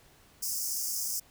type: high-pass noise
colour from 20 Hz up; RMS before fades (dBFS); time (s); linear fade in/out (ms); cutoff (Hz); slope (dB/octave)
pink; -33; 0.42-1.2; 10; 5000; 96
effects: pink hiss -60 dBFS RMS until 1.3 s